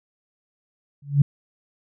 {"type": "tone with exponential growth", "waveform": "sine", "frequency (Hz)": 142.2, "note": "C#3", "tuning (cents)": 45, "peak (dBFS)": -8, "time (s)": [1.02, 1.22], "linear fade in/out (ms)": 5, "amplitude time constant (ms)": 43, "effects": []}